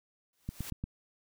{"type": "noise with exponential growth", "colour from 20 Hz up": "white", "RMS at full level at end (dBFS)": -40, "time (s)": [0.33, 0.7], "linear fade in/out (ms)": 2, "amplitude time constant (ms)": 79}
{"type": "click train", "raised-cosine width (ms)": 5, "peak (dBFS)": -23, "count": 4, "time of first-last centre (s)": [0.49, 0.84], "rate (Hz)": 8.58}
{"effects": []}